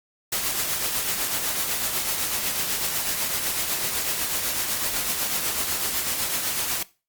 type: noise with tremolo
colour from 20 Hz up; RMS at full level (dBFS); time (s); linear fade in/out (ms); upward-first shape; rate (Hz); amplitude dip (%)
white; -24; 0.32-6.83; 5; triangle; 8; 45
effects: noise-tail reverb RT60 0.3 s tail -19 dB re dry + Opus 48 kbps